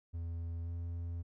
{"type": "tone with pitch glide", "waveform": "triangle", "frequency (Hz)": [84, 85.22], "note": ["E2", "F2"], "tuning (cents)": [33, -42], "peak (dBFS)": -35, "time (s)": [0.13, 1.23], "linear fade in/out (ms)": 20, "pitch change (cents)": 25, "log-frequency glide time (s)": [0.64, 0.69], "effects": []}